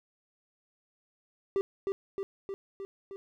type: tone with echo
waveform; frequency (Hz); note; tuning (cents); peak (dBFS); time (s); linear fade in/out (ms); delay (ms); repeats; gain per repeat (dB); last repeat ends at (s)
triangle; 392; G4; 0; -23; 1.56-1.61; 0; 310; 5; -3; 3.16
effects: none